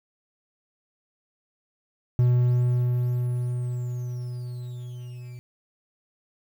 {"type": "tone with level ramp", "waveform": "triangle", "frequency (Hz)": 123.1, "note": "B2", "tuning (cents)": -5, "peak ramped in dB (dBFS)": [-14, -35], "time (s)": [2.19, 5.39], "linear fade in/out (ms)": 0, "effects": ["9-bit"]}